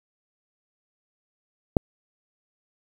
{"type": "click", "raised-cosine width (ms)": 2, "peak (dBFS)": -3, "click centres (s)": 1.768, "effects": ["7-bit"]}